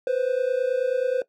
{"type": "tone pair together", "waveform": "triangle", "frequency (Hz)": [493.9, 523.3], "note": ["B4", "C5"], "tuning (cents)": [0, 0], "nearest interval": "minor second", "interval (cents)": 100, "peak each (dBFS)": -22, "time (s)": [0.07, 1.22], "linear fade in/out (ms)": 2, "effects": ["noise-tail reverb RT60 0.1 s tail -18 dB re dry"]}